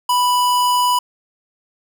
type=tone; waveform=square; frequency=987.8 Hz; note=B5; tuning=in tune; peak=-14 dBFS; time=0.09-0.99 s; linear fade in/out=5 ms; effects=9-bit